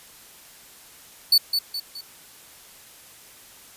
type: tone with echo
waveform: 45% pulse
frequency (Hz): 4478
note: C#8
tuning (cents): +17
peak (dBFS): -12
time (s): 1.32-1.38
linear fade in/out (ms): 5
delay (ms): 210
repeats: 3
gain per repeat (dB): -7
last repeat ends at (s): 2.01
effects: white hiss -48 dBFS RMS until 3.76 s + resampled to 32000 Hz